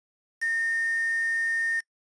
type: tone with quantisation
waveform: sine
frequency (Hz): 1828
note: A#6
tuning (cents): -34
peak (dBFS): -24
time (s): 0.41-1.81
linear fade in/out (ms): 20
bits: 6
effects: noise-tail reverb RT60 0.1 s tail -24 dB re dry + resampled to 22050 Hz